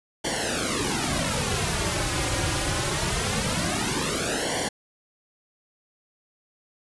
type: noise with flanger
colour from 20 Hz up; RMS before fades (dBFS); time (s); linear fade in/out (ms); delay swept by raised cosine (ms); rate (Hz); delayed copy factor
pink; -26; 0.24-4.69; 10; 0.78 to 4.58; 0.23; -0.9
effects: resampled to 24000 Hz